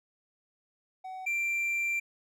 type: tone pair in turn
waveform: triangle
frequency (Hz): 751 / 2360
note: F#5 / D7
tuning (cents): +26 / +8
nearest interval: octave + minor sixth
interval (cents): 1982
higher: second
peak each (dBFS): -36 / -26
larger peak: second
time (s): 1.04-1.26 / 1.26-2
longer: second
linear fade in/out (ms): 10
effects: none